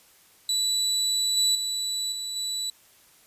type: tone with level steps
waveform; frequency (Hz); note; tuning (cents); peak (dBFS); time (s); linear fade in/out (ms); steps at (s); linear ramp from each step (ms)
30% pulse; 3951; B7; 0; -20 / -17 / -24 / -28 / -25; 0.49-2.7; 2; 1.37 / 1.55 / 2.12 / 2.36; 2
effects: white hiss -57 dBFS RMS until 3.26 s + resampled to 32000 Hz